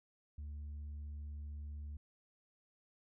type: tone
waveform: sine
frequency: 73.7 Hz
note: D2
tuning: 7 cents sharp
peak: -40 dBFS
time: 0.38-1.97 s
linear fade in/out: 5 ms
effects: tanh soft clip ceiling -42 dBFS